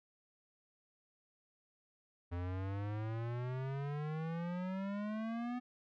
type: exponential sweep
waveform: square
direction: up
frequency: 86.2 to 250 Hz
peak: -38 dBFS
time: 2.31-5.6 s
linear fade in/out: 20 ms
effects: low-pass 2000 Hz 12 dB/octave